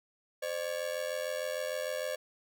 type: ring-modulated tone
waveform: 45% pulse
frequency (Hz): 562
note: C#5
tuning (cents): +24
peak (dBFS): -30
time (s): 0.42-2.16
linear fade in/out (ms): 10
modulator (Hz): 43.3
effects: none